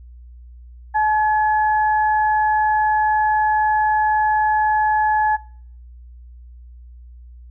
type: tone pair together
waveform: sine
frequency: 858 / 1696.3 Hz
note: A5 / G#6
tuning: -44 / +36 cents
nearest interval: octave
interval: 1180 cents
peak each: -15 / -23 dBFS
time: 0.94-5.37 s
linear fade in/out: 20 ms
effects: noise-tail reverb RT60 0.6 s tail -25 dB re dry + added 60 Hz sine -38 dBFS peak until 7.5 s